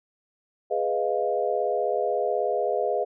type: chord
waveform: sine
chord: F half-diminished seventh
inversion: first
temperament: equal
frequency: 415.3 / 493.9 / 622.3 / 698.5 Hz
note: Ab4 / Cb5 / Eb5 / F5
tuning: 0 / 0 / 0 / 0 cents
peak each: -28 dBFS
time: 0.7-3.05 s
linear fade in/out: 20 ms
effects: none